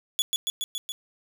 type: tone with echo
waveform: sawtooth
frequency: 3400 Hz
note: G#7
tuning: 40 cents sharp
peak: -18 dBFS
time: 0.19-0.22 s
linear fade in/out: 0 ms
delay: 140 ms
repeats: 5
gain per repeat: -2 dB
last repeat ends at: 0.92 s
effects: none